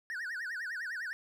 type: tone with vibrato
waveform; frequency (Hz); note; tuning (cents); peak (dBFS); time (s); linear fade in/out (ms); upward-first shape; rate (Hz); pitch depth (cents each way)
triangle; 1661.2; G#6; 0; -34; 0.1-1.13; 0; sine; 9.9; 230
effects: none